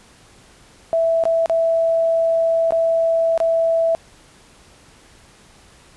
sine tone with dropouts, 659.3 Hz, E5, in tune, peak -14 dBFS, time 0.93-3.95 s, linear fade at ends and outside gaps 0 ms, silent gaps 1.238-1.254 / 1.459-1.497 / 2.707-2.722 / 3.377-3.402 s, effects pink hiss -49 dBFS RMS until 5.96 s + resampled to 24000 Hz

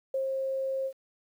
sine tone with ADSR envelope, 534 Hz, C5, 35 cents sharp, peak -26 dBFS, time 0.14-0.93 s, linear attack 4 ms, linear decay 120 ms, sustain -2 dB, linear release 70 ms, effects 10-bit

